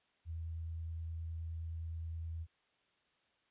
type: tone with vibrato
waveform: sine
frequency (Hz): 82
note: E2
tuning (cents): -9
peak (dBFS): -39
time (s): 0.25-2.47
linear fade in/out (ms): 50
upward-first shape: sine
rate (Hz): 9.6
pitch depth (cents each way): 9
effects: white hiss -75 dBFS RMS until 3.5 s + resampled to 8000 Hz